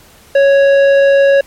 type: tone with tanh clipping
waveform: sine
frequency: 554.4 Hz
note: C#5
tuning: in tune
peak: -7 dBFS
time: 0.35-1.41 s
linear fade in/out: 5 ms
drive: 11 dB
effects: pink hiss -43 dBFS RMS until 1.46 s + MP3 64 kbps